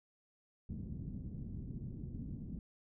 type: low-pass noise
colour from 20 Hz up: white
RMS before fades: -44 dBFS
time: 0.69-2.59 s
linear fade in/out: 2 ms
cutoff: 220 Hz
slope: 24 dB/octave
effects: none